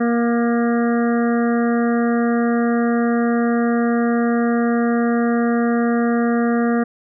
harmonic tone with a mistuned harmonic, 235.3 Hz, A#3, 16 cents sharp, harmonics 1 / 2 / 3 / 5 / 6 / 7 / 8, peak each -16 / -22 / -26 / -30 / -32 / -33 / -34 dBFS, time 0-6.84 s, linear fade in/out 10 ms, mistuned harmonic 5, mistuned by +18 cents, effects none

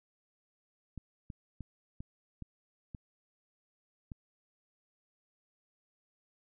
clicks, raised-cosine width 5 ms, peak -30 dBFS, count 7, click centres 0.977 / 1.302 / 1.607 / 2.005 / 2.423 / 2.948 / 4.118 s, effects none

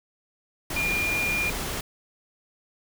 sine tone in noise, 2411 Hz, D7, 45 cents sharp, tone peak -24 dBFS, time 0.76-1.5 s, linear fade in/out 5 ms, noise pink, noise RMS -31 dBFS, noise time 0.7-1.81 s, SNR +4 dB, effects none

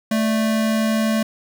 square tone pair together, 220 / 588 Hz, A3 / D5, 0 / +2 cents, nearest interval octave + perfect fourth, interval 1702 cents, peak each -18 / -28 dBFS, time 0.11-1.23 s, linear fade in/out 5 ms, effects none

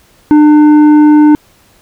sine tone with tanh clipping, 300 Hz, D4, 37 cents sharp, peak -3 dBFS, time 0.31-1.35 s, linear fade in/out 0 ms, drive 8 dB, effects pink hiss -47 dBFS RMS until 1.81 s

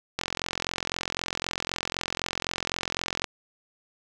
click train, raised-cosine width 0.2 ms, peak -10 dBFS, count 135, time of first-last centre 0.19-3.242 s, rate 43.9 Hz, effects none

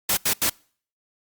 white noise bursts, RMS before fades -21 dBFS, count 3, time 0.09-0.497 s, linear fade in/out 5 ms, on 81 ms, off 82 ms, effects noise-tail reverb RT60 0.5 s tail -26 dB re dry + Opus 48 kbps

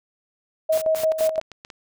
sine tone with tremolo, 635 Hz, D#5, 35 cents sharp, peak -16 dBFS, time 0.69-1.4 s, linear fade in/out 10 ms, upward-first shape square, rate 5.8 Hz, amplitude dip 65%
white noise bursts, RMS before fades -33 dBFS, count 3, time 0.72-1.28 s, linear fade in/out 10 ms, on 100 ms, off 130 ms
clicks, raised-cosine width 0.2 ms, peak -22 dBFS, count 7, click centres 1.002 / 1.118 / 1.358 / 1.414 / 1.517 / 1.649 / 1.702 s
effects none

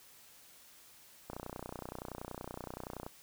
click train, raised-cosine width 1 ms, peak -27 dBFS, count 55, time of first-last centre 1.3-3.065 s, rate 30.6 Hz, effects white hiss -59 dBFS RMS until 3.22 s

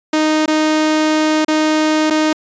sawtooth tone with dropouts, 309.9 Hz, D#4, 7 cents flat, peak -8 dBFS, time 0.13-2.33 s, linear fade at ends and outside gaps 5 ms, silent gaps 0.46-0.478 / 1.448-1.481 / 2.101-2.106 s, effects resampled to 16000 Hz

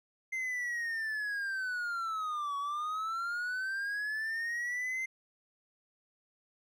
triangle linear two-way sweep, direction down then up, 2086 to 1120 to 2086 Hz, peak -31 dBFS, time 0.32-5.06 s, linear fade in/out 10 ms, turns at 2.57 s, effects none

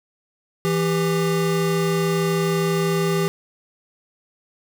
square tone pair together, 165.68 / 397.6 Hz, E3 / G4, +9 / +25 cents, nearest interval octave + minor third, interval 1516 cents, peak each -22 dBFS, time 0.65-3.28 s, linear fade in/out 0 ms, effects none

